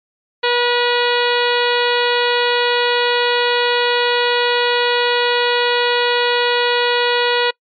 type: harmonic tone with a mistuned harmonic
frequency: 483.7 Hz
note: B4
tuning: 36 cents flat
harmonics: 1 / 2 / 3 / 4 / 5 / 6 / 7 / 8 / 9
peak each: -17 / -20 / -22 / -23 / -24 / -25 / -25 / -26 / -27 dBFS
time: 0.43-7.51 s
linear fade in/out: 10 ms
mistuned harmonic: 5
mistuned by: +32 cents
effects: noise-tail reverb RT60 0.1 s tail -25 dB re dry + MP3 64 kbps